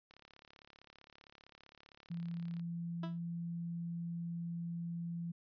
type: click train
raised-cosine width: 0.2 ms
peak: -40 dBFS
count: 89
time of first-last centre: 0.11-2.596 s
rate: 35.4 Hz
type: tone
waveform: sine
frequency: 169.9 Hz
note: F3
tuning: 47 cents flat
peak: -38 dBFS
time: 2.1-5.32 s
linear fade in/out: 10 ms
type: tone with exponential decay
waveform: 15% pulse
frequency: 329.6 Hz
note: E4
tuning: in tune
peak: -34 dBFS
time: 3.03-3.19 s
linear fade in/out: 5 ms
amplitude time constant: 33 ms
effects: resampled to 11025 Hz